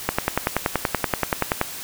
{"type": "click train", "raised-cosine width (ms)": 0.5, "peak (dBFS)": -3, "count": 17, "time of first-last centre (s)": [0.09, 1.614], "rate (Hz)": 10.5, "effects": ["white hiss -34 dBFS RMS until 1.83 s"]}